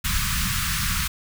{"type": "band-stop noise", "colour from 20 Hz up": "pink", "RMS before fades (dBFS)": -24, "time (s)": [0.04, 1.08], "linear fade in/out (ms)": 10, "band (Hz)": [200, 1100], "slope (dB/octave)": 48, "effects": []}